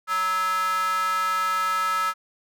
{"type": "tone with high-pass filter", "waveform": "square", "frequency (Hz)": 186.2, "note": "F#3", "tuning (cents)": 11, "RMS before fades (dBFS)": -24, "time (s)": [0.07, 2.14], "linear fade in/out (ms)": 50, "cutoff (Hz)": 1300, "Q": 6.3, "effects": []}